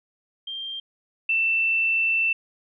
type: tone pair in turn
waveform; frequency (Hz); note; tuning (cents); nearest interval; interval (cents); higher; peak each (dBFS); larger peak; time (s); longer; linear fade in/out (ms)
sine; 3178 / 2672; G7 / E7; +23 / +23; minor third; 300; first; -30 / -19; second; 0.47-0.8 / 1.29-2.33; second; 5
effects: none